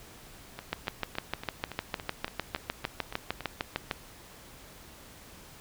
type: two click trains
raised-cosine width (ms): 0.3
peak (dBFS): -22 / -13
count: 11 / 22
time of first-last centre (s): 0.59-3.407 / 0.73-3.912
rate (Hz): 3.55 / 6.6
effects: pink hiss -51 dBFS RMS until 5.6 s